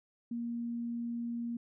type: tone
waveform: sine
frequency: 235.5 Hz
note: A#3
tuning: 18 cents sharp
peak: -34 dBFS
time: 0.31-1.57 s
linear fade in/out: 5 ms
effects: none